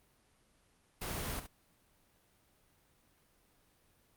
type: noise with echo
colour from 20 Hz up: pink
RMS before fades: -39 dBFS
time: 1.01-1.4 s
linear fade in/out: 10 ms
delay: 70 ms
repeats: 1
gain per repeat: -10 dB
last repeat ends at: 1.47 s
effects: pink hiss -70 dBFS RMS until 4.16 s + Opus 32 kbps